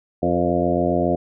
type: harmonic tone with a mistuned harmonic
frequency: 87.31 Hz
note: F2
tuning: in tune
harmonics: 1 / 2 / 3 / 4 / 5 / 6 / 7 / 8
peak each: -29 / -25 / -24 / -24 / -28 / -26 / -24 / -25 dBFS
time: 0.22-1.16 s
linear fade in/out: 10 ms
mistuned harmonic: 5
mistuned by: +37 cents
effects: none